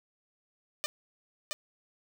5% pulse tone with echo, 602 Hz, D5, 43 cents sharp, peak -19 dBFS, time 0.84-0.86 s, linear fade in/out 0 ms, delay 670 ms, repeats 1, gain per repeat -3 dB, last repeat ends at 1.53 s, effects none

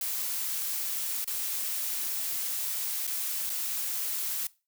blue noise with dropouts, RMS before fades -32 dBFS, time 0.01-4.47 s, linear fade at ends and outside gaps 2 ms, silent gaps 1.244-1.275 / 3.069-3.075 / 3.496-3.5 s, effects noise-tail reverb RT60 0.3 s tail -21 dB re dry

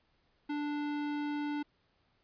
sine tone with hard clipping, 293.7 Hz, D4, in tune, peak -35 dBFS, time 0.49-1.63 s, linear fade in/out 10 ms, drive 18 dB, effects pink hiss -73 dBFS RMS until 2.23 s + resampled to 11025 Hz

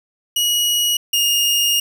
sawtooth tone pair in turn, 2905 / 2842 Hz, F#7 / F7, -32 / +30 cents, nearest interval unison, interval 38 cents, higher first, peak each -12 / -11 dBFS, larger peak second, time 0.36-0.97 / 1.13-1.8 s, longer second, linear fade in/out 5 ms, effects none

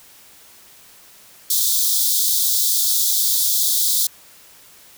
white high-pass noise, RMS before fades -18 dBFS, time 1.5-4.07 s, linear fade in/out 5 ms, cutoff 3400 Hz, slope 96 dB/octave, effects white hiss -47 dBFS RMS until 4.97 s

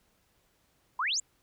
sine exponential sweep, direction up, 932.3 to 7780 Hz, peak -27 dBFS, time 0.99-1.2 s, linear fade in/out 5 ms, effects pink hiss -70 dBFS RMS until 1.42 s

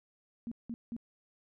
sine tone bursts, 233.1 Hz, A#3, in tune, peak -36 dBFS, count 3, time 0.47-0.965 s, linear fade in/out 0 ms, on 45 ms, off 180 ms, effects none

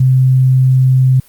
sine tone, 130 Hz, C3, 11 cents flat, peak -6 dBFS, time 0-1.2 s, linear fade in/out 5 ms, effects white hiss -46 dBFS RMS until 1.28 s + Opus 32 kbps

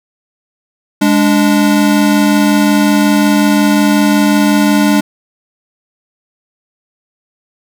square tone pair together, 206 / 291.5 Hz, G#3 / D4, -14 / -13 cents, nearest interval tritone, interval 601 cents, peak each -11 dBFS, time 1.01-5.01 s, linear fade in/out 10 ms, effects none

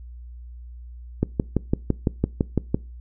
click train, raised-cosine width 3 ms, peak -6 dBFS, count 10, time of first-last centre 1.23-2.745 s, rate 5.94 Hz, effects noise-tail reverb RT60 0.3 s tail -23 dB re dry + added 60 Hz sine -37 dBFS peak until 3 s

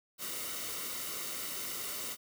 white noise with comb filter, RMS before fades -39 dBFS, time 0.18-2.17 s, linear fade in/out 50 ms, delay 1.2 ms, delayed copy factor -0.55, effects none

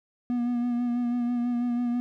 triangle tone with vibrato, 241.6 Hz, B3, 38 cents flat, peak -22 dBFS, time 0.3-2 s, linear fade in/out 0 ms, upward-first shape sine, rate 6.1 Hz, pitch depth 26 cents each way, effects none

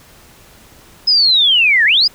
sine linear two-way sweep, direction down then up, 5140 to 1661.2 to 5140 Hz, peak -8 dBFS, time 1.07-2.08 s, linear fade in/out 10 ms, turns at 1.85 s, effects pink hiss -44 dBFS RMS until 2.14 s

